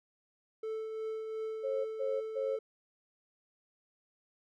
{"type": "tone with tremolo", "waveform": "triangle", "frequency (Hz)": 440, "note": "A4", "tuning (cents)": 0, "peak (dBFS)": -32, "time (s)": [0.63, 2.59], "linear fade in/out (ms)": 5, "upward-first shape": "triangle", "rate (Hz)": 2.8, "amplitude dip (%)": 40}
{"type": "tone bursts", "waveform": "sine", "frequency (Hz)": 538, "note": "C5", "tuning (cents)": 48, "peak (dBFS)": -32, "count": 3, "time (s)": [1.63, 2.57], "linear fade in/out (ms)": 20, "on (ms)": 220, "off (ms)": 140}
{"effects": []}